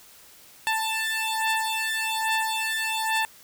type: beating tone pair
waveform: 15% pulse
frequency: 884 / 885.2 Hz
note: A5 / A5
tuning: +8 / +10 cents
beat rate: 1.2 Hz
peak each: -21 dBFS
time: 0.67-3.25 s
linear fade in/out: 0 ms
effects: white hiss -51 dBFS RMS until 3.43 s